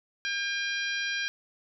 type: harmonic tone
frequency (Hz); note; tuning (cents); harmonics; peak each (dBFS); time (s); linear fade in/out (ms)
803; G5; +41; 2 / 3 / 4 / 5 / 6 / 7; -31 / -35 / -37 / -39 / -41 / -42; 0.25-1.28; 0
effects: none